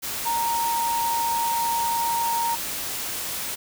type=tone in noise; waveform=sine; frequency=930 Hz; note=A#5; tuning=4 cents flat; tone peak=-22 dBFS; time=0.25-2.56 s; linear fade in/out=20 ms; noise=white; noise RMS=-30 dBFS; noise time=0.02-3.56 s; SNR=+5 dB; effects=none